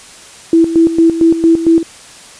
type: tone with tremolo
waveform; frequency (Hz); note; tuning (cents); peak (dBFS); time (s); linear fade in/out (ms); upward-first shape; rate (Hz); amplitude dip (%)
sine; 330; E4; +2; -4; 0.53-1.83; 2; square; 4.4; 70
effects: white hiss -36 dBFS RMS until 2.39 s + resampled to 22050 Hz